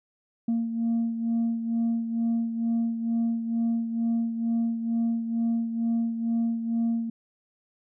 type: beating tone pair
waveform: sine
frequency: 230 / 232.2 Hz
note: A#3 / A#3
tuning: -23 / -7 cents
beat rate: 2.2 Hz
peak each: -23 / -30 dBFS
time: 0.48-7.1 s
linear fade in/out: 5 ms
effects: tanh soft clip ceiling -20 dBFS